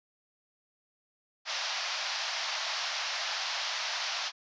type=band-pass noise; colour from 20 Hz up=white; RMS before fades=-34 dBFS; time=1.45-4.32 s; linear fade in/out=50 ms; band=620 to 5700 Hz; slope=48 dB/octave; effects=resampled to 16000 Hz